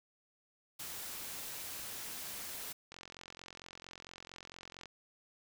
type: noise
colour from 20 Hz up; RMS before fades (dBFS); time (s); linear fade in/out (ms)
white; -44; 0.79-2.73; 10
type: click train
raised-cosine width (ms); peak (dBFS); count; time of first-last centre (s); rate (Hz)
0.2; -31; 87; 2.92-4.857; 44.4
effects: none